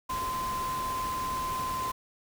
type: tone in noise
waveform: sine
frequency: 1034 Hz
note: C6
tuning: 21 cents flat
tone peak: -30 dBFS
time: 0.09-1.92 s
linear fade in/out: 10 ms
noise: pink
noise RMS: -39 dBFS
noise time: 0.09-1.92 s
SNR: +6 dB
effects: none